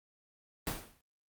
pink noise with exponential decay, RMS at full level -32 dBFS, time 0.67-1.01 s, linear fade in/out 1 ms, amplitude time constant 73 ms, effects Opus 32 kbps

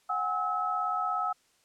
sine tone cluster, 732 / 809 / 1293 Hz, F#5 / G#5 / E6, -19 / -46 / -34 cents, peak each -33 / -36 / -29 dBFS, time 0.09-1.33 s, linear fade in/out 10 ms, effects white hiss -67 dBFS RMS until 1.64 s + low-pass 9000 Hz 12 dB/octave

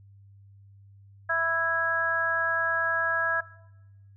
harmonic tone, 330.3 Hz, E4, 4 cents sharp, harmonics 2 / 3 / 4 / 5, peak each -31 / -35 / -30 / -25 dBFS, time 1.29-3.41 s, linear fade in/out 10 ms, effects noise-tail reverb RT60 0.9 s tail -19 dB re dry + added 99 Hz sine -50 dBFS peak until 4.16 s

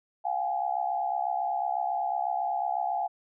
sine tone cluster, 703 / 769 / 837 Hz, F5 / G5 / G#5, +11 / -33 / +13 cents, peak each -31 dBFS, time 0.24-3.08 s, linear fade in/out 20 ms, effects none

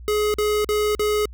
square tone bursts, 421.2 Hz, G#4, 24 cents sharp, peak -19 dBFS, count 4, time 0.08-1.255 s, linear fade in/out 0 ms, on 260 ms, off 45 ms, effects added 60 Hz sine -36 dBFS peak until 1.33 s

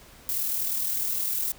violet noise with amplitude modulation, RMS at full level -26 dBFS, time 0.29-1.52 s, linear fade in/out 0 ms, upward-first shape sine, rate 39.7 Hz, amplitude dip 40%, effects pink hiss -51 dBFS RMS until 1.58 s

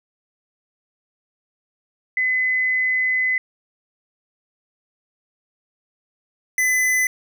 sine / square tone pair in turn, 2025 / 2014 Hz, B6 / B6, +43 / +33 cents, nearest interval unison, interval 10 cents, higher first, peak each -17 dBFS, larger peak neither, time 2.17-3.38 / 6.58-7.07 s, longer first, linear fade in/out 2 ms, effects none

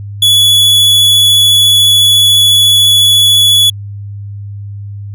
45% pulse tone with vibrato, 3404 Hz, G#7, 42 cents sharp, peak -4 dBFS, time 0.22-3.7 s, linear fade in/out 5 ms, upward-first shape sine, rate 14 Hz, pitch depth 9 cents each way, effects added 101 Hz sine -21 dBFS peak until 5.14 s

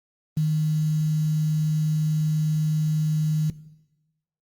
sine tone with quantisation, 154.7 Hz, D#3, 10 cents flat, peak -19 dBFS, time 0.37-3.5 s, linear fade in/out 2 ms, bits 7, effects noise-tail reverb RT60 1.0 s tail -18 dB re dry + Opus 32 kbps

